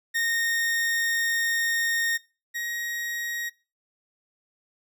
40% pulse tone pair in turn, 1847 / 1886.9 Hz, A#6 / A#6, -16 / +21 cents, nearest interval unison, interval 37 cents, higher second, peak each -22 / -28 dBFS, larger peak first, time 0.14-2.18 / 2.54-3.5 s, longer first, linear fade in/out 20 ms, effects noise-tail reverb RT60 0.3 s tail -20 dB re dry

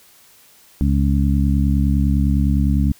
harmonic tone, 69.9 Hz, C#2, 15 cents sharp, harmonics 1 / 2 / 3 / 4, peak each -16 / -20 / -20 / -24 dBFS, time 0.81-2.92 s, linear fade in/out 0 ms, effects white hiss -50 dBFS RMS until 2.99 s

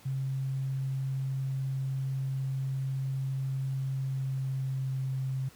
sine tone with pitch glide, 133.9 to 132.36 Hz, C3 to C3, +40 to +20 cents, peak -29 dBFS, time 0.05-5.49 s, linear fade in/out 10 ms, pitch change -20 cents, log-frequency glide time 4.01-5.03 s, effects pink hiss -56 dBFS RMS until 5.55 s + high-pass 60 Hz 12 dB/octave

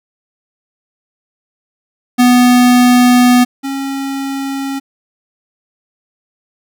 square tone pair in turn, 246.9 / 273.1 Hz, B3 / C#4, 0 / -26 cents, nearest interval major second, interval 174 cents, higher second, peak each -6 / -18 dBFS, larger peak first, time 2.18-3.45 / 3.63-4.8 s, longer first, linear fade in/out 20 ms, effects none

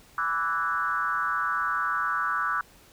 sine tone with frequency modulation, 1318.5 Hz, E6, in tune, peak -24 dBFS, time 0.18-2.61 s, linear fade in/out 2 ms, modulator 162 Hz, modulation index 1.5, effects pink hiss -55 dBFS RMS until 2.92 s

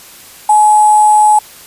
sine tone with sample-and-hold, 848 Hz, G#5, 36 cents sharp, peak -4 dBFS, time 0.49-1.39 s, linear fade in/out 5 ms, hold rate 8820 Hz, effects white hiss -36 dBFS RMS until 1.66 s + resampled to 32000 Hz

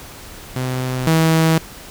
sawtooth tone pair in turn, 128.1 / 161.41 Hz, C3 / E3, -36 / -36 cents, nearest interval major third, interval 400 cents, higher second, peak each -16 / -8 dBFS, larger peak second, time 0.56-1.07 / 1.07-1.58 s, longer neither, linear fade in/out 0 ms, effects pink hiss -37 dBFS RMS until 1.9 s

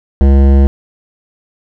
sine tone with hard clipping, 68.5 Hz, C#2, 20 cents flat, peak -6 dBFS, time 0.21-0.67 s, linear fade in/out 0 ms, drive 15 dB, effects none

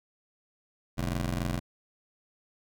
20% pulse ring-modulated tone, 87.31 Hz, F2, in tune, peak -21 dBFS, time 0.97-1.6 s, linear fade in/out 20 ms, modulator 31.8 Hz, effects none

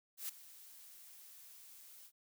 blue noise with ADSR envelope, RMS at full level -40 dBFS, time 0.17-2.12 s, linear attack 120 ms, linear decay 6 ms, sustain -17 dB, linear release 65 ms, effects none

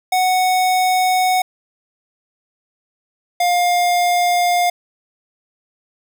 square tone pair in turn, 740 / 707 Hz, F#5 / F5, 0 / +21 cents, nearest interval minor second, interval 79 cents, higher first, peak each -14 dBFS, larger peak neither, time 0.12-1.42 / 3.4-4.7 s, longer neither, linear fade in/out 5 ms, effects none

